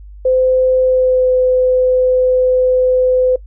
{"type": "tone with pitch glide", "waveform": "sine", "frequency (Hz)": [514, 508.4], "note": ["C5", "C5"], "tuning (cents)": [-31, -50], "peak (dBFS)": -9, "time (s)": [0.25, 3.36], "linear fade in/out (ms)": 5, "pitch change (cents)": -19, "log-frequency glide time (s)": [0.81, 1.32], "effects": ["noise-tail reverb RT60 0.1 s tail -21 dB re dry", "added 50 Hz sine -32 dBFS peak until 3.46 s"]}